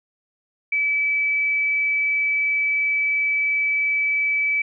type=tone with frequency modulation; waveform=sine; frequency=2300 Hz; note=D7; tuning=37 cents flat; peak=-18 dBFS; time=0.72-4.62 s; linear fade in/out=5 ms; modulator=22.9 Hz; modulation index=0.39; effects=none